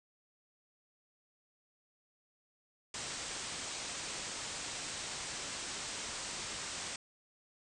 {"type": "low-pass noise", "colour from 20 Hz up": "white", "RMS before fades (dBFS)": -42, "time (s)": [2.94, 6.96], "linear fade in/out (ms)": 2, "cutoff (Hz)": 8700, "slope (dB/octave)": 96, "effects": []}